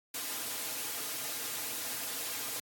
white noise with comb filter, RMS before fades -37 dBFS, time 0.14-2.6 s, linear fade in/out 5 ms, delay 5.3 ms, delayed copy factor -0.7, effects high-pass 150 Hz 12 dB/octave + AAC 64 kbps

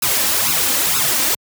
white noise with flanger, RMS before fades -17 dBFS, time 0.02-1.35 s, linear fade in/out 5 ms, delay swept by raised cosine 0.76 to 3.86 ms, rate 2.1 Hz, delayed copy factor +0.85, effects high-pass 80 Hz 12 dB/octave

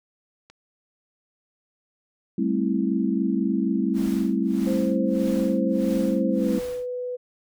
click, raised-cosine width 0.2 ms, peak -30 dBFS, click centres 0.5 s
sine chord, A minor seventh, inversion third, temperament equal with one note detuned, 196 / 220 / 266.5 / 329.6 Hz, G3 / A3 / C4 / E4, 0 / 0 / +32 / 0 cents, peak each -25 / -26 / -26 / -27 dBFS, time 2.38-6.59 s, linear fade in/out 5 ms
pink noise with tremolo, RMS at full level -40 dBFS, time 3.93-6.9 s, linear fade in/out 50 ms, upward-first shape sine, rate 1.6 Hz, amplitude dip 100%
sine tone with pitch glide, 523.3 to 496.2 Hz, C5 to B4, 0 to +8 cents, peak -27 dBFS, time 4.66-7.17 s, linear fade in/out 20 ms, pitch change -92 cents, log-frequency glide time 6.28-6.57 s
effects none

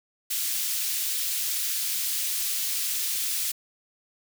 white high-pass noise, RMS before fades -28 dBFS, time 0.3-3.52 s, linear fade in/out 10 ms, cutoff 2800 Hz, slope 12 dB/octave, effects none

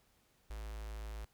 square tone with notch filter, 53.8 Hz, A1, 38 cents flat, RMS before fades -44 dBFS, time 0.5-1.25 s, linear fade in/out 5 ms, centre 200 Hz, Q 0.59, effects pink hiss -72 dBFS RMS until 1.33 s

